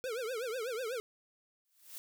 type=tone with vibrato; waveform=square; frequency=477.1 Hz; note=A#4; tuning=40 cents sharp; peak=-36 dBFS; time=0.04-1 s; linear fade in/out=0 ms; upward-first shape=triangle; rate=8.1 Hz; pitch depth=220 cents each way
type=noise with exponential growth; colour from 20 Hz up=blue; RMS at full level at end=-43 dBFS; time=1.65-1.98 s; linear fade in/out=0 ms; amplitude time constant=71 ms
effects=none